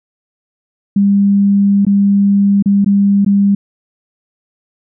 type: tone with dropouts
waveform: sine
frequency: 200 Hz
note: G3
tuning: 35 cents sharp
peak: -7 dBFS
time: 0.96-3.55 s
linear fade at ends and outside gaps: 5 ms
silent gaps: 1.851-1.866 / 2.625-2.658 / 2.846-2.86 / 3.248-3.262 s
effects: none